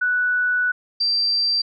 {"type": "tone pair in turn", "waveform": "sine", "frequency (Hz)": [1480, 4699], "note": ["F#6", "D8"], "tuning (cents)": [0, 0], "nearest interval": "octave + minor sixth", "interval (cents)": 2000, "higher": "second", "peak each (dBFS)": -17, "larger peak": "neither", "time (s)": [[0.01, 0.72], [1, 1.62]], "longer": "first", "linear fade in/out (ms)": 10, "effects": []}